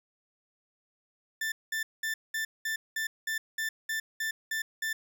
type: tone bursts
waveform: 40% pulse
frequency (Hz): 1773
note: A6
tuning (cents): +13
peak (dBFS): -29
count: 12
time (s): 1.41-4.93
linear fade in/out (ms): 5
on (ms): 110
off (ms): 200
effects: none